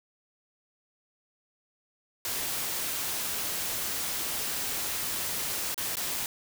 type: noise with dropouts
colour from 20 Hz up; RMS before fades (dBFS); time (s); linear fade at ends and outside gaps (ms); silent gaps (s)
white; -32; 2.25-6.26; 1; 5.744-5.778 / 5.955-5.969
effects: none